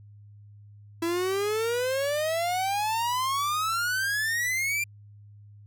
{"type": "exponential sweep", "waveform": "45% pulse", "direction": "up", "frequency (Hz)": [329.6, 2396], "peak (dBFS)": -25, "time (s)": [1.02, 4.84], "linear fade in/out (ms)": 5, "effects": ["added 103 Hz sine -47 dBFS peak until 5.66 s"]}